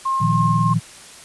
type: tone with tremolo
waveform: sine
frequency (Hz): 1067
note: C6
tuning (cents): +34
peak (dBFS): -17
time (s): 0.05-0.74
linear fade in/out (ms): 10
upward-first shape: sine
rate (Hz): 3.2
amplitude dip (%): 25
type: chord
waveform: sine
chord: Bb suspended fourth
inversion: none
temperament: just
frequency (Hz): 116.54 / 155.39 / 174.81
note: Bb2 / Eb3 / F3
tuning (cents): 0 / -2 / +2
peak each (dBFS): -20 / -20 / -21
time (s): 0.2-0.8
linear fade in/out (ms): 20
effects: white hiss -41 dBFS RMS until 1.24 s + resampled to 24000 Hz